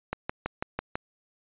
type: click train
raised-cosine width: 0.5 ms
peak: -14 dBFS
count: 6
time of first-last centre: 0.13-0.955 s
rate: 6.06 Hz
effects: resampled to 8000 Hz